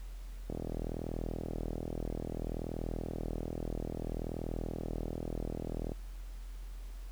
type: click train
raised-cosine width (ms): 2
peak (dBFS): -24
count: 221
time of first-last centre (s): 0.5-5.919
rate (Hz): 40.6
effects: added 43 Hz sine -41 dBFS peak until 7.11 s + pink hiss -60 dBFS RMS until 7.11 s